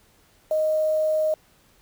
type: tone with quantisation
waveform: sine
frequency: 622.3 Hz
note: D#5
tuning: in tune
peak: -19 dBFS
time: 0.51-1.34 s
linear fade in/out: 2 ms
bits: 7
effects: pink hiss -59 dBFS RMS until 1.81 s